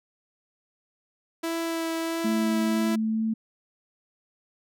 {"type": "tone with vibrato", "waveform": "sawtooth", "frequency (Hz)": 329.6, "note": "E4", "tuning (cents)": 0, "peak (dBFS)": -23, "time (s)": [1.43, 2.96], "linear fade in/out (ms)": 10, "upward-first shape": "sine", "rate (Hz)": 1.5, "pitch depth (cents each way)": 11}
{"type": "tone with pitch glide", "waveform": "sine", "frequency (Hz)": [220, 221.9], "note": ["A3", "A3"], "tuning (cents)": [0, 15], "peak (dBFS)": -23, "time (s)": [2.24, 3.34], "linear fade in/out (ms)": 10, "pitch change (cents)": 15, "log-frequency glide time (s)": [3.1, 3.23]}
{"effects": []}